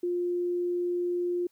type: tone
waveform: sine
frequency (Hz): 352.6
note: F4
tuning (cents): +17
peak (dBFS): -26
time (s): 0.03-1.47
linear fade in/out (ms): 5
effects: white hiss -70 dBFS RMS until 1.51 s